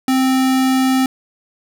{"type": "tone", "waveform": "square", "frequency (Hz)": 261.6, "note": "C4", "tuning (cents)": 0, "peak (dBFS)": -13, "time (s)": [0.08, 1.06], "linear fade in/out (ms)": 2, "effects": []}